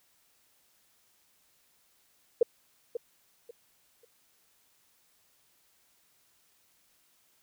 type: tone with echo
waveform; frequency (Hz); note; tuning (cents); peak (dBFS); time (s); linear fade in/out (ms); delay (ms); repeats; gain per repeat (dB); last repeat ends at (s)
sine; 472.6; A#4; +24; -17; 2.41-2.43; 5; 540; 3; -12; 4.05
effects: white hiss -68 dBFS RMS until 7.42 s